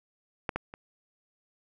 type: clicks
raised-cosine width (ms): 0.5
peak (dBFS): -14 / -15 / -27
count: 3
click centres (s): 0.492 / 0.56 / 0.739
effects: none